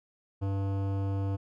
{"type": "tone with hard clipping", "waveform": "sine", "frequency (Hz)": 98, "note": "G2", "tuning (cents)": 0, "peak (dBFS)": -30, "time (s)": [0.41, 1.37], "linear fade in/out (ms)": 20, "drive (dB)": 16, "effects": []}